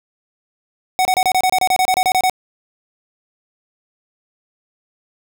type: tone bursts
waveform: square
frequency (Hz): 745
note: F#5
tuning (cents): +12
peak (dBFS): -13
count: 15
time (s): 0.99-2.297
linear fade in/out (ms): 0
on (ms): 61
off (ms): 28
effects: none